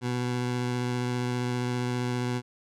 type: tone with vibrato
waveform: 20% pulse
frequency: 123.47 Hz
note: B2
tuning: in tune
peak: -22 dBFS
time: 0.01-2.42 s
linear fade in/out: 50 ms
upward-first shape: sine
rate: 15 Hz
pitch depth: 11 cents each way
effects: low-pass 8000 Hz 12 dB/octave